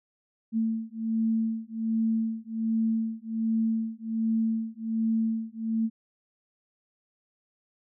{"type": "beating tone pair", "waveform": "sine", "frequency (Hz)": [223.3, 224.6], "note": ["A3", "A3"], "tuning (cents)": [26, 36], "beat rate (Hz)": 1.3, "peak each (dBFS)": -28, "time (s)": [0.52, 5.9], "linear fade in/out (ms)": 50, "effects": []}